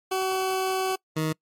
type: tone pair in turn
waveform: 20% pulse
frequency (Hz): 377.6 / 157.16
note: F#4 / D#3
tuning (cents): +35 / +18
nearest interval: octave + minor third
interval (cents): 1517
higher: first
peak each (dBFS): -19 / -19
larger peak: neither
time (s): 0.11-0.96 / 1.16-1.33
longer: first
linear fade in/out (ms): 10
effects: noise-tail reverb RT60 0.1 s tail -25 dB re dry + MP3 64 kbps